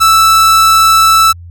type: tone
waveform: 45% pulse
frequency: 1318.5 Hz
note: E6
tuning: in tune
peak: -4 dBFS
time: 0-1.33 s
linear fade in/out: 20 ms
effects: added 86 Hz sine -28 dBFS peak until 1.5 s